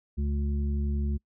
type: harmonic tone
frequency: 71.5 Hz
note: D2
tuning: 46 cents flat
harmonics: 1 / 2 / 3 / 5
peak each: -26 / -40 / -34 / -44 dBFS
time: 0.17-1.18 s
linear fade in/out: 20 ms
effects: noise-tail reverb RT60 0.1 s tail -26 dB re dry